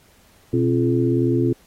sine tone cluster, 122.9 / 266 / 344.3 / 427 Hz, B2 / C4 / F4 / G#4, -8 / +29 / -25 / +48 cents, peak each -21 / -21 / -20 / -26 dBFS, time 0.53-1.53 s, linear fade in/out 5 ms, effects pink hiss -55 dBFS RMS until 1.66 s + AAC 48 kbps

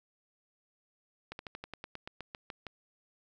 slowing click train, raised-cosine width 0.3 ms, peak -25 dBFS, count 13, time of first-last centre 1.32-2.667 s, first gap 71 ms, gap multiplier 1.08, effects none

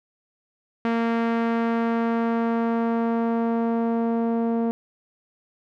sawtooth tone with low-pass filter sweep, 230.5 Hz, A#3, 19 cents flat, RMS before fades -23 dBFS, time 0.85-4.71 s, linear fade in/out 0 ms, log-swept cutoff 2100 to 650 Hz, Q 0.92, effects none

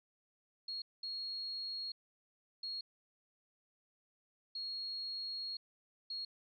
sine tone bursts at uneven times, 4297 Hz, C8, 45 cents sharp, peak -39 dBFS, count 5, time 0.68-0.82 / 1.03-1.92 / 2.63-2.81 / 4.55-5.57 / 6.1-6.25 s, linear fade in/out 5 ms, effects none

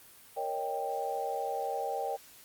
sine chord, Eb dominant seventh, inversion second, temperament equal with one note detuned, 466.2 / 554.4 / 622.3 / 787.2 Hz, Bb4 / Db5 / Eb5 / G5, 0 / 0 / 0 / +7 cents, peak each -38 / -38 / -40 / -34 dBFS, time 0.36-2.17 s, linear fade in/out 20 ms, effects white hiss -55 dBFS RMS until 2.44 s + Opus 32 kbps

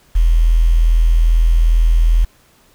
sine tone with quantisation, 41.2 Hz, E1, in tune, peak -8 dBFS, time 0.15-2.25 s, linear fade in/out 10 ms, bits 6, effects pink hiss -52 dBFS RMS until 2.74 s

